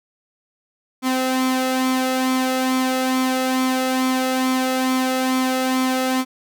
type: tone with flanger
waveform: sawtooth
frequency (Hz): 258.7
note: C4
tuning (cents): -19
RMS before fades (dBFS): -20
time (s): 1.02-6.25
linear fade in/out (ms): 50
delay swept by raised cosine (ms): 0.88 to 1.52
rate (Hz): 2.3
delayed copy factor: +0.55
effects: none

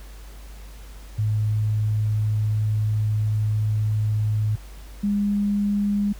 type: tone pair in turn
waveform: sine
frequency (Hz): 107 / 203.9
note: A2 / G#3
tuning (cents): -48 / -32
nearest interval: major seventh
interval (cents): 1116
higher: second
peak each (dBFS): -19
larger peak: neither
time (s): 1.18-4.56 / 5.03-6.13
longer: first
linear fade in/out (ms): 10
effects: added 50 Hz sine -38 dBFS peak until 6.19 s + pink hiss -49 dBFS RMS until 6.19 s

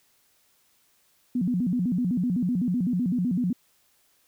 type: tone with vibrato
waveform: sine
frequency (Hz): 210.4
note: G#3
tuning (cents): +23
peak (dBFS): -22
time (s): 1.35-3.53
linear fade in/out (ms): 5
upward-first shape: square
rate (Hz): 7.9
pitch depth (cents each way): 280
effects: white hiss -65 dBFS RMS until 4.27 s

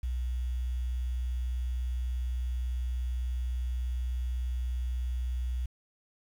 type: tone with quantisation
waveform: sine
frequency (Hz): 61.74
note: B1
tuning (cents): 0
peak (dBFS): -29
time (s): 0.03-5.66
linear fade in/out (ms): 5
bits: 9
effects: none

